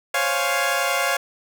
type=chord; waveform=15% pulse; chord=Db major seventh; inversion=third; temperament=equal; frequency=523.3 / 554.4 / 698.5 / 830.6 Hz; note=C5 / Db5 / F5 / Ab5; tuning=0 / 0 / 0 / 0 cents; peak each=-22 / -18 / -17 / -22 dBFS; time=0.14-1.17 s; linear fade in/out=5 ms; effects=8-bit